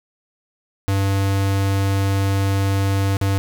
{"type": "tone with dropouts", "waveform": "square", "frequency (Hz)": 98, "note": "G2", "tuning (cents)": 0, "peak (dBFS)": -17, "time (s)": [0.88, 3.38], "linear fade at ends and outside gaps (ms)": 0, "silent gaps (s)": [3.169, 3.213], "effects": []}